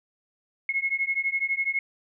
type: beating tone pair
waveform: sine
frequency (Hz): 2167 / 2179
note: C#7 / C#7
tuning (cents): -40 / -30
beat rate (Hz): 12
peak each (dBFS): -27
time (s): 0.69-1.79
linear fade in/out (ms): 2
effects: none